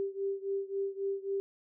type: beating tone pair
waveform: sine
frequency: 392 / 395.7 Hz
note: G4 / G4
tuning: 0 / +16 cents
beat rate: 3.7 Hz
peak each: -34 / -36 dBFS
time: 0-1.4 s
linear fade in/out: 0 ms
effects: none